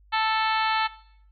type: harmonic tone with a mistuned harmonic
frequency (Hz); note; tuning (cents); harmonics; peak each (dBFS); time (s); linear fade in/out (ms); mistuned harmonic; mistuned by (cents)
440; A4; 0; 2 / 3 / 4 / 5 / 6 / 7 / 8 / 9 / 10; -24 / -28 / -30 / -32 / -34 / -35 / -36 / -37 / -38; 0.12-0.88; 20; 10; -31
effects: noise-tail reverb RT60 0.7 s tail -19 dB re dry + added 50 Hz sine -53 dBFS peak until 1.31 s